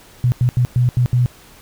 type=tone bursts at uneven times; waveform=sine; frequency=123.47 Hz; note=B2; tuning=in tune; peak=-11 dBFS; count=6; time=0.24-0.32 / 0.41-0.49 / 0.57-0.65 / 0.76-0.89 / 0.97-1.06 / 1.13-1.26 s; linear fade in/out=0 ms; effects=pink hiss -45 dBFS RMS until 1.61 s

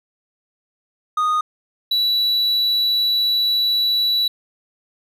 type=tone pair in turn; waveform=triangle; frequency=1237 / 3937 Hz; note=D#6 / B7; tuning=-10 / -6 cents; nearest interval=octave + minor sixth; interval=2004 cents; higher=second; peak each=-14 dBFS; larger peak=neither; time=1.17-1.41 / 1.91-4.28 s; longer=second; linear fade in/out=5 ms; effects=none

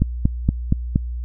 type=click train; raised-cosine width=5 ms; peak=-3 dBFS; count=5; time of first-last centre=0.02-0.959 s; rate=4.26 Hz; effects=added 60 Hz sine -24 dBFS peak until 1.24 s

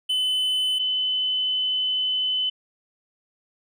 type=tone pair in turn; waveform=triangle / sine; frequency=3024 / 3024 Hz; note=F#7 / F#7; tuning=+37 / +37 cents; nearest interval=unison; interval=0 cents; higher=neither; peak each=-19 / -21 dBFS; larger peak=first; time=0.09-0.79 / 0.79-2.5 s; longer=second; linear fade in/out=10 ms; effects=none

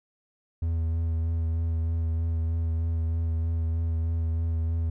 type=tone with vibrato; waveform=triangle; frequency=82 Hz; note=E2; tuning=9 cents flat; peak=-22 dBFS; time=0.62-4.9 s; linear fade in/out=5 ms; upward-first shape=sine; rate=3.2 Hz; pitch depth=18 cents each way; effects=none

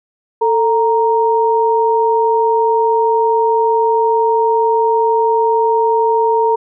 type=tone pair together; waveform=sine; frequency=445.6 / 932.3 Hz; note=A4 / A#5; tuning=+22 / 0 cents; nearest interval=octave + minor second; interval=1278 cents; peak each=-13 dBFS; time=0.41-6.56 s; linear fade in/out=10 ms; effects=none

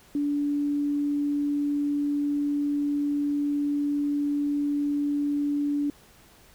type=tone; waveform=sine; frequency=289.2 Hz; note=D4; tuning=27 cents flat; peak=-23 dBFS; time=0.15-5.9 s; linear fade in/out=2 ms; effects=pink hiss -55 dBFS RMS until 6.54 s

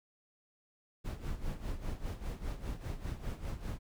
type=noise with tremolo; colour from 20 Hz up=brown; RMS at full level=-36 dBFS; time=1.04-3.79 s; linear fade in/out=20 ms; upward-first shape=sine; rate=5 Hz; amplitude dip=75%; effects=none

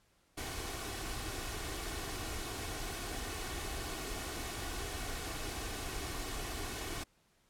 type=noise with comb filter; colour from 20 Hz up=pink; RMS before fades=-40 dBFS; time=0.37-7.04 s; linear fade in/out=10 ms; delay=2.7 ms; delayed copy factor=+0.5; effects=pink hiss -71 dBFS RMS until 7.49 s + low-pass 12000 Hz 12 dB/octave

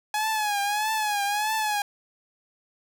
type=tone with vibrato; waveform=sawtooth; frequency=840 Hz; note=G#5; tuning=19 cents sharp; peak=-20 dBFS; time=0.14-1.82 s; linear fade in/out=2 ms; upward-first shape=triangle; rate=1.6 Hz; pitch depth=89 cents each way; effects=none

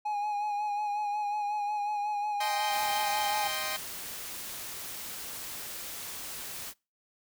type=tone with vibrato; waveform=triangle; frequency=830.6 Hz; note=G#5; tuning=in tune; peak=-27 dBFS; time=0.05-3.48 s; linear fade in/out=10 ms; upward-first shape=sine; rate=5.5 Hz; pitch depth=32 cents each way
type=chord; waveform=10% pulse; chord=C minor; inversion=first; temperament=equal; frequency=622.3 / 784 / 1046.5 Hz; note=Eb5 / G5 / C6; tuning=0 / 0 / 0 cents; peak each=-28 dBFS; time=2.4-3.77 s; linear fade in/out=10 ms
type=noise; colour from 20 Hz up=white; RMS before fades=-40 dBFS; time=2.69-6.74 s; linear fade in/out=50 ms
effects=noise-tail reverb RT60 0.3 s tail -25 dB re dry

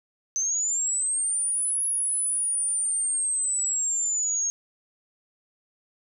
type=linear two-way sweep; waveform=sine; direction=up then down; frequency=6140 to 10548 to 6490 Hz; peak=-23 dBFS; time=0.36-4.5 s; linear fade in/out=0 ms; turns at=1.85 s; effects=none

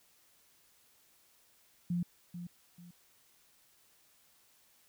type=tone with echo; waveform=sine; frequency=174.61 Hz; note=F3; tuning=in tune; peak=-30 dBFS; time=1.9-2.03 s; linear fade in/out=5 ms; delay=440 ms; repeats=2; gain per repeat=-10 dB; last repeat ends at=2.91 s; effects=white hiss -67 dBFS RMS until 4.88 s

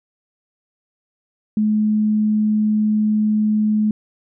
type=tone; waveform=sine; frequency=213.4 Hz; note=G#3; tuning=47 cents sharp; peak=-14 dBFS; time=1.57-3.91 s; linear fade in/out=2 ms; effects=none

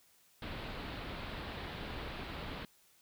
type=low-pass noise; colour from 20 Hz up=pink; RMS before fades=-43 dBFS; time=0.42-2.65 s; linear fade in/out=2 ms; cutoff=4300 Hz; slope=48 dB/octave; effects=white hiss -67 dBFS RMS until 3.01 s

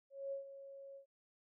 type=tone with ADSR envelope; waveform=sine; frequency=550 Hz; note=C#5; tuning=14 cents flat; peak=-38 dBFS; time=0.1-1.06 s; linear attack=220 ms; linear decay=120 ms; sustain=-12 dB; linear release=99 ms; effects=none

